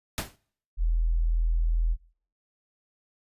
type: noise with exponential decay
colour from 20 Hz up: pink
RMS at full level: -26 dBFS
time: 0.18-0.36 s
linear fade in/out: 0 ms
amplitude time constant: 38 ms
type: tone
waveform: sine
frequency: 41.2 Hz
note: E1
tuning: in tune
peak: -21 dBFS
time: 0.77-1.97 s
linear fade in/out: 50 ms
effects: noise-tail reverb RT60 0.6 s tail -25 dB re dry + resampled to 32000 Hz